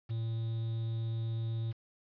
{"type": "tone with quantisation", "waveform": "triangle", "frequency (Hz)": 113.5, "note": "A#2", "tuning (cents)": -46, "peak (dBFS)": -30, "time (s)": [0.09, 1.73], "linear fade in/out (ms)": 20, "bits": 9, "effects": ["resampled to 11025 Hz"]}